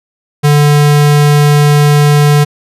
square tone, 146.83 Hz, D3, in tune, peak -5 dBFS, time 0.43-2.45 s, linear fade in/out 20 ms, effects resampled to 32000 Hz

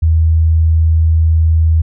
sine tone, 80.6 Hz, E2, 38 cents flat, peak -7 dBFS, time 0.02-1.82 s, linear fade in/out 10 ms, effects none

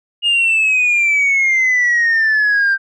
sine exponential sweep, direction down, 2861 to 1568 Hz, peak -9 dBFS, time 0.22-2.78 s, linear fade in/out 50 ms, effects tanh soft clip ceiling -9 dBFS

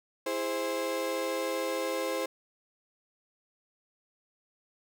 35% pulse chord, E augmented, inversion none, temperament equal with one note detuned, 329.6 / 410.1 / 523.3 Hz, E4 / G#4 / B#4, 0 / -22 / 0 cents, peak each -35 / -35 / -30 dBFS, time 0.26-2.26 s, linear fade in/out 5 ms, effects none

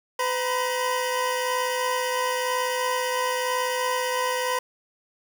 25% pulse tone cluster, 506 / 951 / 1009 Hz, B4 / A#5 / B5, +42 / +34 / +37 cents, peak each -22 / -25 / -29 dBFS, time 0.19-4.59 s, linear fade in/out 5 ms, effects 8-bit

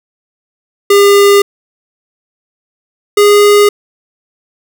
square tone pair in turn, 402.9 / 411.6 Hz, G4 / G#4, +48 / -16 cents, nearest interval unison, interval 36 cents, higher second, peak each -4 dBFS, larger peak neither, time 0.9-1.42 / 3.17-3.69 s, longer neither, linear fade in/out 5 ms, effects none

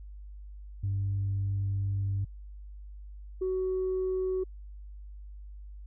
sine tone pair in turn, 98.7 / 373.7 Hz, G2 / F#4, +12 / +17 cents, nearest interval octave + major seventh, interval 2305 cents, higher second, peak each -26 dBFS, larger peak neither, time 0.83-2.25 / 3.41-4.44 s, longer first, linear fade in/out 10 ms, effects tanh soft clip ceiling -24 dBFS + added 50 Hz sine -42 dBFS peak until 5.86 s

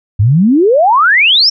sine exponential sweep, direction up, 94 to 5620 Hz, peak -5 dBFS, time 0.19-1.5 s, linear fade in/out 10 ms, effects none

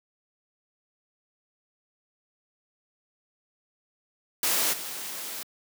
white noise with level steps, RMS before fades -25 / -36 dBFS, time 4.43-5.43 s, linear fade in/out 2 ms, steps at 4.72 s, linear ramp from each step 20 ms, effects high-pass 200 Hz 12 dB/octave

